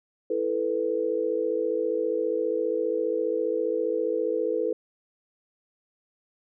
sine chord, E suspended fourth, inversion none, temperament just, 329.6 / 439.5 / 494.4 Hz, E4 / A4 / B4, 0 / -2 / +2 cents, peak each -31 / -27 / -27 dBFS, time 0.3-4.73 s, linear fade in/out 5 ms, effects none

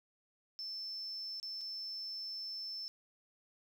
sine tone with dropouts, 5300 Hz, E8, 9 cents sharp, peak -40 dBFS, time 0.59-2.88 s, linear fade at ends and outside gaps 0 ms, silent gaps 1.399-1.429 / 1.61-1.614 s, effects 11-bit

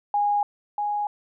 sine tone pair in turn, 822 / 828.2 Hz, G#5 / G#5, -18 / -5 cents, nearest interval unison, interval 13 cents, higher second, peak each -19 / -23 dBFS, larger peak first, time 0.14-0.43 / 0.78-1.07 s, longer neither, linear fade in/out 2 ms, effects none

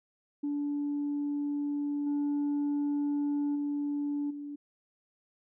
sine tone with level steps, 289.3 Hz, D4, 26 cents flat, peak -28 / -25 / -28 / -37 dBFS, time 0.43-4.56 s, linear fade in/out 10 ms, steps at 2.06 / 3.55 / 4.3 s, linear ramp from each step 10 ms, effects tanh soft clip ceiling -26 dBFS

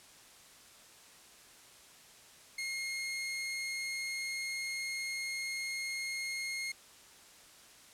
sawtooth tone, 2145 Hz, C7, 42 cents sharp, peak -32 dBFS, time 2.58-6.72 s, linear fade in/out 5 ms, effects white hiss -57 dBFS RMS until 7.93 s + low-pass 10000 Hz 12 dB/octave

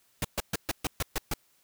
pink noise bursts, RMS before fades -29 dBFS, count 8, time 0.22-1.338 s, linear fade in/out 2 ms, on 26 ms, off 130 ms, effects white hiss -67 dBFS RMS until 1.63 s

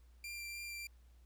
sawtooth tone with vibrato, 2372 Hz, D7, 17 cents sharp, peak -40 dBFS, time 0.24-0.87 s, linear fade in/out 2 ms, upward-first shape sine, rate 3.3 Hz, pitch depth 10 cents each way, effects added 60 Hz sine -59 dBFS peak until 1.25 s + pink hiss -75 dBFS RMS until 1.25 s

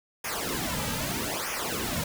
pink noise with flanger, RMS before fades -31 dBFS, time 0.24-2.04 s, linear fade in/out 5 ms, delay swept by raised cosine 0.24 to 2.84 ms, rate 0.79 Hz, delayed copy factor -0.85, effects none

